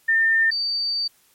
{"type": "tone pair in turn", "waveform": "sine", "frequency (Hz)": [1805, 4610], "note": ["A6", "D8"], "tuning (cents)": [44, -33], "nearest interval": "octave + major third", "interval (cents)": 1623, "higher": "second", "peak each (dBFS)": [-15, -21], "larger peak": "first", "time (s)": [[0.08, 0.51], [0.51, 1.08]], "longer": "second", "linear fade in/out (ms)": 10, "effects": ["white hiss -59 dBFS RMS until 1.34 s", "MP3 64 kbps"]}